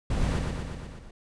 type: noise with echo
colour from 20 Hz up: brown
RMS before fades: -26 dBFS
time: 0.1-0.39 s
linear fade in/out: 5 ms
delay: 120 ms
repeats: 6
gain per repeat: -3 dB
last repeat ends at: 1.11 s
effects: resampled to 22050 Hz